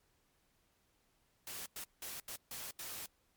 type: noise bursts at uneven times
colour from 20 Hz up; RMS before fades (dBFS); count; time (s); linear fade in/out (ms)
white; -45; 6; 1.47-1.66 / 1.76-1.84 / 2.02-2.2 / 2.28-2.36 / 2.51-2.71 / 2.79-3.06; 2
effects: pink hiss -75 dBFS RMS until 3.36 s + MP3 96 kbps